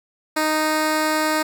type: tone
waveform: 10% pulse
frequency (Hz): 310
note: D#4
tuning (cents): -6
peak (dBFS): -10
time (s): 0.36-1.43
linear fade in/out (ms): 10
effects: none